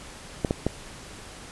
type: clicks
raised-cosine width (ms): 2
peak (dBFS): -9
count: 3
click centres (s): 0.448 / 0.509 / 0.666
effects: pink hiss -43 dBFS RMS until 1.51 s + resampled to 24000 Hz